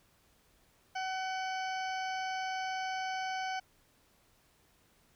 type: harmonic tone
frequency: 754 Hz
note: F#5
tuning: 32 cents sharp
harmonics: 1 / 2 / 3 / 4 / 6 / 7 / 8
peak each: -35 / -41 / -45 / -47 / -51 / -52 / -53 dBFS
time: 0.95-3.6 s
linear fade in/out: 10 ms
effects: pink hiss -68 dBFS RMS until 5.15 s